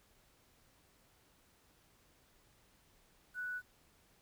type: tone with quantisation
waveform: sine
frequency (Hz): 1480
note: F#6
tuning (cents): 0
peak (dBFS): -38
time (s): 3.34-3.62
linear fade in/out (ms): 50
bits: 11
effects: pink hiss -69 dBFS RMS until 4.21 s